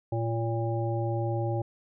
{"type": "harmonic tone with a mistuned harmonic", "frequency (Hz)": 115.1, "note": "A#2", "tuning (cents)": -22, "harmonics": [1, 3, 5, 7], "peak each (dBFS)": [-28, -33, -35, -36], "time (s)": [0.12, 1.62], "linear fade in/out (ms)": 5, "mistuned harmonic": 5, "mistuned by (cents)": -17, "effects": []}